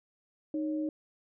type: tone pair together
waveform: sine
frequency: 308.3 / 555 Hz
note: D#4 / C#5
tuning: -16 / +2 cents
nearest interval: minor seventh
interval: 1018 cents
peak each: -30 / -40 dBFS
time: 0.54-0.89 s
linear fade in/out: 2 ms
effects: none